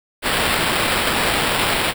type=noise with sample-and-hold; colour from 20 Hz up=white; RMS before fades=-19 dBFS; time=0.22-1.94 s; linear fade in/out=50 ms; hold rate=6300 Hz; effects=none